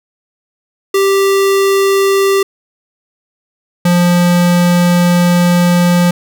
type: tone pair in turn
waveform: square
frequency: 392 / 175.63 Hz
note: G4 / F3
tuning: 0 / +10 cents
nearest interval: octave + major second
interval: 1390 cents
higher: first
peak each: -9 / -8 dBFS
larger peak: second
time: 0.94-2.43 / 3.85-6.11 s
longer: second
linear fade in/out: 5 ms
effects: none